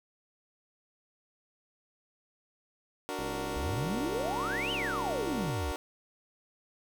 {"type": "chord", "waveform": "20% pulse", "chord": "D augmented", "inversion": "none", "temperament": "equal", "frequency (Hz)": [293.7, 370, 466.2], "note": ["D4", "F#4", "A#4"], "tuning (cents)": [0, 0, 0], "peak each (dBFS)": -34, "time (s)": [3.09, 5.76], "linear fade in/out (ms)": 0}
{"type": "click train", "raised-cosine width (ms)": 2, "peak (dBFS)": -28, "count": 157, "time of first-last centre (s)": [3.19, 5.498], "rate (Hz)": 67.6}
{"type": "exponential two-way sweep", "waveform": "sine", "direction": "up then down", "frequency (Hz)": [58, 3136, 58], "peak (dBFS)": -32, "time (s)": [3.56, 5.72], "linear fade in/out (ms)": 5, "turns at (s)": 4.72}
{"effects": []}